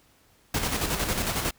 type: noise with tremolo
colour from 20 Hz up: pink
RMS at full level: -26 dBFS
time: 0.54-1.51 s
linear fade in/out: 5 ms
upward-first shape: square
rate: 11 Hz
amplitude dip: 45%
effects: pink hiss -61 dBFS RMS until 1.58 s